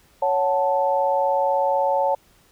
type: chord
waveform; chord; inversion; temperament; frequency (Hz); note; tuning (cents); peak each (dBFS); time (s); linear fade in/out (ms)
sine; F# minor; second; equal with one note detuned; 556 / 740 / 880; C#5 / F#5 / A5; +5 / 0 / 0; -21 / -25 / -21; 0.22-2.15; 5
effects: pink hiss -57 dBFS RMS until 2.51 s